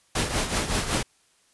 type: noise with tremolo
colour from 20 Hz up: pink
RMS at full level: -23 dBFS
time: 0.15-1.03 s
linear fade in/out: 5 ms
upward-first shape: triangle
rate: 5.3 Hz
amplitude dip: 70%
effects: white hiss -63 dBFS RMS until 1.53 s + resampled to 24000 Hz